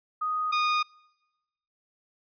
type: tone pair in turn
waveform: sine / sawtooth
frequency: 1245 / 1230.7 Hz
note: D#6 / D#6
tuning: +1 / -19 cents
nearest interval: unison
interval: 20 cents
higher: first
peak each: -26 / -19 dBFS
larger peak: second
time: 0.21-0.52 / 0.52-0.83 s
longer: neither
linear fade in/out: 10 ms
effects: noise-tail reverb RT60 1.0 s tail -26 dB re dry + resampled to 11025 Hz